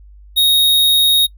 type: tone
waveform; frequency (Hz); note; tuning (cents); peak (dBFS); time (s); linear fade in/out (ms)
square; 3750; A#7; +10; -10; 0.36-1.27; 20
effects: noise-tail reverb RT60 0.1 s tail -25 dB re dry + added 50 Hz sine -38 dBFS peak until 1.37 s